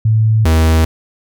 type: tone pair in turn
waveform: sine / 45% pulse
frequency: 110 / 80.18 Hz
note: A2 / E2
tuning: 0 / -47 cents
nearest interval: perfect fourth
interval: 547 cents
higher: first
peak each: -8 dBFS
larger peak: neither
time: 0.05-0.45 / 0.45-0.85 s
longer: neither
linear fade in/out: 5 ms
effects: none